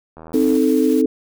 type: click train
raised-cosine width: 1 ms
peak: -24 dBFS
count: 33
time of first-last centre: 0.17-0.567 s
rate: 80.6 Hz
type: noise with tremolo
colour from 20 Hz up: white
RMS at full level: -36 dBFS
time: 0.33-1.02 s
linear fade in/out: 10 ms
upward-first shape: triangle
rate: 14 Hz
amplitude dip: 25%
type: chord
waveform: sine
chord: A diminished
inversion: first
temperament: equal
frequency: 261.6 / 311.1 / 440 Hz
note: C4 / Eb4 / A4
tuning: 0 / 0 / 0 cents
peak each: -16 / -17 / -18 dBFS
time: 0.34-1.06 s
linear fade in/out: 2 ms
effects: none